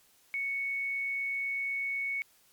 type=tone; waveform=sine; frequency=2218 Hz; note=C#7; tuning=in tune; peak=-30 dBFS; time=0.34-2.22 s; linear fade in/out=0 ms; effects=white hiss -64 dBFS RMS until 2.52 s + MP3 96 kbps